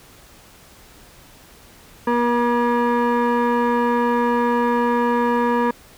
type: tone with frequency modulation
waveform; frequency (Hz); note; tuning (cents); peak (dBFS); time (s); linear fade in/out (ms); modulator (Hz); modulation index
sine; 240; B3; -49; -14; 2.07-5.71; 5; 718; 1.4
effects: tanh soft clip ceiling -13 dBFS + pink hiss -47 dBFS RMS until 5.97 s